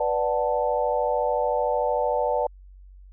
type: chord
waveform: sine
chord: B minor seventh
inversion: none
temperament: equal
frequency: 493.9 / 587.3 / 740 / 880 Hz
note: B4 / D5 / F#5 / A5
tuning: 0 / 0 / 0 / 0 cents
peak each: -26 / -25 / -29 / -27 dBFS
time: 0-2.47 s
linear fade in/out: 5 ms
effects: added 47 Hz sine -44 dBFS peak until 3.12 s